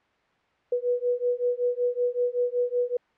sine beating tone pair, 486.9 / 492.2 Hz, B4 / B4, -25 / -6 cents, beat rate 5.3 Hz, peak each -26 dBFS, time 0.72-2.97 s, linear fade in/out 5 ms, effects white hiss -65 dBFS RMS until 3.17 s + low-pass 2000 Hz 12 dB/octave

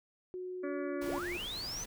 sine tone with pitch glide, 365.9 to 352.4 Hz, F#4 to F4, -19 to +16 cents, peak -38 dBFS, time 0.34-1.37 s, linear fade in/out 0 ms, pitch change -65 cents, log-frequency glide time 0.8-1.07 s
harmonic tone, 285.3 Hz, C#4, 50 cents sharp, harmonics 1 / 2 / 4 / 5 / 6 / 7 / 8, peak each -38 / -40 / -49 / -50 / -51 / -56 / -56 dBFS, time 0.63-1.19 s, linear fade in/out 10 ms
pink noise, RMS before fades -46 dBFS, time 1.01-1.86 s, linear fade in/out 10 ms
sine linear sweep, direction up, 232.1 to 6230 Hz, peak -38 dBFS, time 1.07-1.84 s, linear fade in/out 5 ms
effects none

